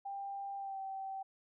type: tone with pitch glide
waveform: sine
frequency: 793 to 773.5 Hz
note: G5 to G5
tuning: +20 to -23 cents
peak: -39 dBFS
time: 0.05-1.23 s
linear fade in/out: 10 ms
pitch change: -43 cents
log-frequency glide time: 0.57-0.79 s
effects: none